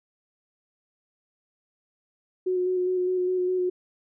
sine tone with vibrato, 365.5 Hz, F#4, 21 cents flat, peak -22 dBFS, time 2.46-3.7 s, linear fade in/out 10 ms, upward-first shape square, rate 4.9 Hz, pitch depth 15 cents each way, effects none

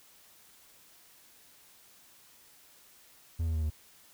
triangle tone with pitch steps, 82.41 / 80.57 / 78.78 / 77.02 Hz, E2 / E2 / D#2 / D#2, 0 / -39 / +22 / -17 cents, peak -26 dBFS, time 3.39-3.702 s, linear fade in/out 10 ms, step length 78 ms, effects white hiss -59 dBFS RMS until 4.13 s

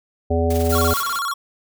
harmonic tone, 83.1 Hz, E2, 15 cents sharp, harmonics 1 / 3 / 5 / 7 / 9, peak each -19 / -24 / -22 / -24 / -27 dBFS, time 0.3-0.94 s, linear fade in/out 10 ms
white noise with tremolo, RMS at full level -31 dBFS, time 0.5-1.19 s, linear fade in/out 5 ms, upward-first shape sine, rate 20 Hz, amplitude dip 60%
blue noise, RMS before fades -27 dBFS, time 0.69-1.02 s, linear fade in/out 10 ms
square tone with vibrato, 1244.5 Hz, D#6, in tune, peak -22 dBFS, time 0.72-1.34 s, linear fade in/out 10 ms, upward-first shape square, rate 16 Hz, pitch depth 190 cents each way
effects none

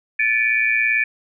sine tone cluster, 1746 / 2296 / 2414 Hz, A6 / D7 / D7, -14 / -40 / +47 cents, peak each -20 dBFS, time 0.19-1.04 s, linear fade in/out 5 ms, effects none

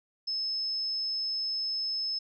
sine tone, 5210 Hz, E8, 21 cents flat, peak -29 dBFS, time 0.27-2.19 s, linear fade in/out 10 ms, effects none

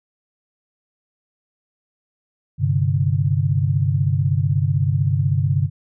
sine chord, G suspended fourth, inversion none, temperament equal, 98 / 130.81 / 146.83 Hz, G2 / C3 / D3, 0 / 0 / 0 cents, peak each -20 dBFS, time 2.58-5.7 s, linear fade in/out 50 ms, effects none

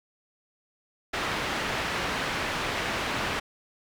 white low-pass noise, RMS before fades -30 dBFS, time 1.13-3.4 s, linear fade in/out 10 ms, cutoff 2300 Hz, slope 12 dB/octave, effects none

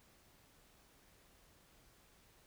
silence, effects pink hiss -67 dBFS RMS until 2.46 s

